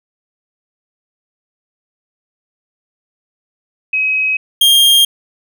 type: tone pair in turn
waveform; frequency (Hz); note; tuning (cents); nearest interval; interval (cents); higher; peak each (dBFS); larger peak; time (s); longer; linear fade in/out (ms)
sine / 45% pulse; 2542 / 3218; D#7 / G7; +36 / +45; major third; 409; second; -12 / -6; second; 3.93-4.37 / 4.61-5.05; neither; 5
effects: none